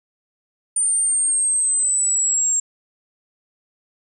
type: exponential sweep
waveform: sine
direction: down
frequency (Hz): 9040 to 7459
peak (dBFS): -16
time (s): 0.76-2.6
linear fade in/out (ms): 5
effects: none